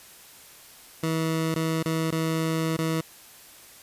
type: tone with dropouts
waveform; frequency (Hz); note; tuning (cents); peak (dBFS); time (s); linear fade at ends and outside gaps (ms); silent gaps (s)
20% pulse; 161.3; E3; -37; -19; 1.03-3.01; 5; 1.545-1.558 / 1.828-1.856 / 2.108-2.122 / 2.768-2.786
effects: white hiss -49 dBFS RMS until 3.82 s + resampled to 32000 Hz